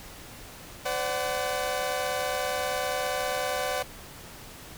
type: tone cluster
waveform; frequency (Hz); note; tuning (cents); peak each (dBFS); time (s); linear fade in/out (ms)
sawtooth; 511 / 581 / 749; C5 / D5 / F#5; -41 / -19 / +21; -28; 0.85-3.83; 10
effects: pink hiss -45 dBFS RMS until 4.77 s